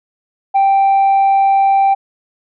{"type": "tone", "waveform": "sine", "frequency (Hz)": 784, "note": "G5", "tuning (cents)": 0, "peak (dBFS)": -6, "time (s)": [0.54, 1.95], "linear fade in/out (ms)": 20, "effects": ["tanh soft clip ceiling -7 dBFS"]}